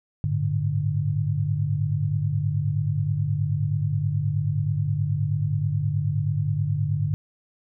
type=chord; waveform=sine; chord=G suspended second; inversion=none; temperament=equal with one note detuned; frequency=100.58 / 110 / 146.83 Hz; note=G2 / A2 / D3; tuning=+45 / 0 / 0 cents; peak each=-26 / -28 / -24 dBFS; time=0.24-7.14 s; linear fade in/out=0 ms; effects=none